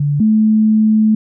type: tone pair in turn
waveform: sine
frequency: 144.7 / 216.8 Hz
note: D3 / A3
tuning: -25 / -25 cents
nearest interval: perfect fifth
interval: 700 cents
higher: second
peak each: -12 / -8 dBFS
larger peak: second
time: 0-0.2 / 0.2-1.15 s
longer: second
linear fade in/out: 5 ms
effects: none